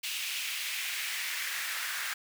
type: noise with high-pass filter sweep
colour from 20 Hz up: pink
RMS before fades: -35 dBFS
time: 0.03-2.14 s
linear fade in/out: 10 ms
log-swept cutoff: 2800 to 1600 Hz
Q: 2.3
effects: none